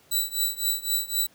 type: tone with tremolo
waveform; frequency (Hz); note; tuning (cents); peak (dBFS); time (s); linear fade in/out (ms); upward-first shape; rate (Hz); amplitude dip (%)
10% pulse; 3951; B7; 0; -13; 0.11-1.27; 10; triangle; 3.9; 95
effects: pink hiss -58 dBFS RMS until 1.34 s + high-pass 100 Hz 12 dB/octave